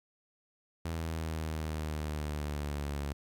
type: exponential sweep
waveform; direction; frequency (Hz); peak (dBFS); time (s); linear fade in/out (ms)
sawtooth; down; 82.41 to 70.8; -30; 0.85-3.13; 5
effects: 12-bit